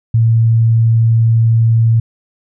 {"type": "tone", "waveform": "sine", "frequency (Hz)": 114, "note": "A#2", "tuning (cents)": -38, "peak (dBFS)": -7, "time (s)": [0.14, 2], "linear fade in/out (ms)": 5, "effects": []}